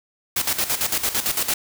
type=noise with tremolo; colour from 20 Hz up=white; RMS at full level=-21 dBFS; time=0.36-1.54 s; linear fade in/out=5 ms; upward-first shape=square; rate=8.9 Hz; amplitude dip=70%; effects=none